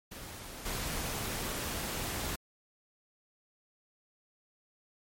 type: noise with level steps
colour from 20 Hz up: pink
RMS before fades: -45 / -36 dBFS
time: 0.11-2.36 s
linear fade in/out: 10 ms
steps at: 0.65 s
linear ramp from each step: 10 ms
effects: MP3 64 kbps